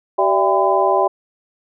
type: tone cluster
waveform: sine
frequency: 384.8 / 585 / 667 / 801 / 1011 Hz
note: G4 / D5 / E5 / G5 / B5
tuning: -32 / -7 / +20 / +37 / +40 cents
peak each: -19 dBFS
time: 0.18-1.08 s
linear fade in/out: 10 ms
effects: none